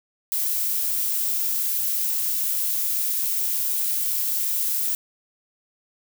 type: noise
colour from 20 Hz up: violet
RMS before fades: -24 dBFS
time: 0.32-4.95 s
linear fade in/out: 0 ms
effects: none